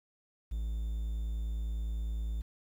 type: tone with quantisation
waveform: triangle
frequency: 54.9 Hz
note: A1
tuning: 3 cents flat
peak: -30 dBFS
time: 0.51-2.42 s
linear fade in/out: 10 ms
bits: 10
effects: none